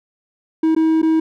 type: tone with dropouts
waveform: triangle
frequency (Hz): 320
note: D#4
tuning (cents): +49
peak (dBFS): -10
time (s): 0.63-1.2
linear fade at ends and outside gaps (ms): 5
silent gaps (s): 0.75-0.763 / 1.018-1.028
effects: none